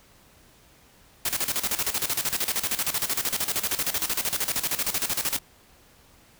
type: noise with tremolo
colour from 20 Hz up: white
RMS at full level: -25 dBFS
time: 1.25-5.39 s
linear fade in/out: 5 ms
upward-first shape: square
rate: 13 Hz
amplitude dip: 75%
effects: pink hiss -56 dBFS RMS until 6.39 s